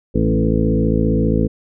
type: harmonic tone with a mistuned harmonic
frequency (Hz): 55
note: A1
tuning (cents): 0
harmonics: 1 / 2 / 3 / 4 / 5 / 6 / 8 / 9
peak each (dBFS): -20 / -22 / -20 / -20 / -22 / -24 / -23 / -25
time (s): 0.14-1.48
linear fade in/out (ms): 20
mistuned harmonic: 4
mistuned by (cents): +19
effects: none